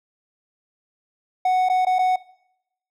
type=tone with dropouts; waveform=triangle; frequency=740 Hz; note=F#5; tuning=in tune; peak=-14 dBFS; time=1.45-2.16 s; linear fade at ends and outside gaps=5 ms; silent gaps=1.688-1.697 / 1.851-1.867 / 1.986-1.99 s; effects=noise-tail reverb RT60 0.8 s tail -20 dB re dry